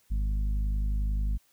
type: harmonic tone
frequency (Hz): 51.2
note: G#1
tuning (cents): -24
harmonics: 1 / 2 / 3 / 4 / 5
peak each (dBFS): -25 / -42 / -44 / -44 / -51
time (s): 0.1-1.38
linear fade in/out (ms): 20
effects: white hiss -66 dBFS RMS until 1.52 s